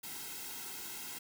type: noise with comb filter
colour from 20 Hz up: white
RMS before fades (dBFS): -44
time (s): 0.03-1.19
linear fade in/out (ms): 10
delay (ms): 1.7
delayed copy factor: -0.9
effects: none